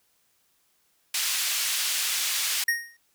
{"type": "band-pass noise", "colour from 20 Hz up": "pink", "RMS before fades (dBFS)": -27, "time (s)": [1.14, 2.64], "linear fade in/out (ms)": 5, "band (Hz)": [2600, 15000], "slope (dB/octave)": 12}
{"type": "tone with exponential decay", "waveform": "square", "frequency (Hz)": 1864.7, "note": "A#6", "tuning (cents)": 0, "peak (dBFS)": -19, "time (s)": [2.68, 2.97], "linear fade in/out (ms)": 5, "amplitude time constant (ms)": 63}
{"effects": ["white hiss -68 dBFS RMS until 3.14 s"]}